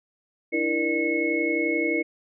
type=tone cluster; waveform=sine; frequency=299.1 / 330.5 / 471.5 / 597 / 2186 Hz; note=D4 / E4 / A#4 / D5 / C#7; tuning=+32 / +5 / +20 / +28 / -25 cents; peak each=-30 / -26 / -29 / -33 / -26 dBFS; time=0.52-2.03 s; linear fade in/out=20 ms; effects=none